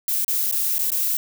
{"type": "noise with dropouts", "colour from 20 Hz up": "violet", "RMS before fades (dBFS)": -22, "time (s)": [0.08, 1.17], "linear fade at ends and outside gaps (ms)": 1, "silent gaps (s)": [[0.246, 0.28], [0.513, 0.524], [0.783, 0.791], [0.904, 0.918]], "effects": []}